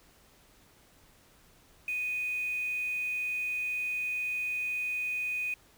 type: tone with quantisation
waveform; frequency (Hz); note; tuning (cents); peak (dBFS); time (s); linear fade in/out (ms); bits
sine; 2489; D#7; 0; -30; 1.88-5.54; 2; 8
effects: pink hiss -61 dBFS RMS until 5.77 s